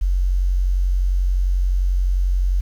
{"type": "tone", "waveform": "sine", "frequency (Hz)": 45.7, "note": "F#1", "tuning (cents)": -21, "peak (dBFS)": -15, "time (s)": [0.01, 2.61], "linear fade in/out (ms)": 10, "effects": ["8-bit"]}